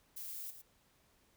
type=noise with echo; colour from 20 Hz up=violet; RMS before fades=-45 dBFS; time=0.16-0.51 s; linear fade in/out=10 ms; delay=110 ms; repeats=1; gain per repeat=-9 dB; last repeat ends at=0.62 s; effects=pink hiss -71 dBFS RMS until 1.36 s